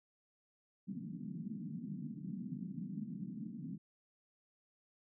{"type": "band-pass noise", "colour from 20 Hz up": "white", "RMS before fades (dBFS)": -44, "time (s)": [0.87, 3.78], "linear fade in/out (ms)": 20, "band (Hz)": [150, 250], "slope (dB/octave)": 48, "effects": []}